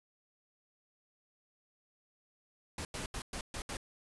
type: noise bursts at uneven times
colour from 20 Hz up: pink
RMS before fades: -40 dBFS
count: 6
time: 2.78-2.85 / 2.94-3.06 / 3.14-3.22 / 3.33-3.41 / 3.54-3.62 / 3.69-3.77 s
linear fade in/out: 2 ms
effects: resampled to 24000 Hz